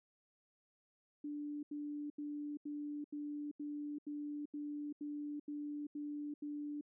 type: tone bursts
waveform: sine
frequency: 293.7 Hz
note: D4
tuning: in tune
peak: -40 dBFS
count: 12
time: 1.24-6.811 s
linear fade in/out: 5 ms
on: 390 ms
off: 81 ms
effects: none